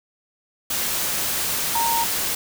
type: tone in noise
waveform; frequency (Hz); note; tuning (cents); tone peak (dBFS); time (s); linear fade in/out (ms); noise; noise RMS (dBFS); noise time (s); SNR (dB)
sine; 925; A#5; -14; -20; 1.75-2.04; 5; white; -24; 0.7-2.35; +1
effects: none